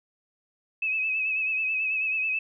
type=tone with vibrato; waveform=sine; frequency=2576 Hz; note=E7; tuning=41 cents flat; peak=-24 dBFS; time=0.82-2.39 s; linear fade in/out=5 ms; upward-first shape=sine; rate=9.2 Hz; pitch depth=44 cents each way; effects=none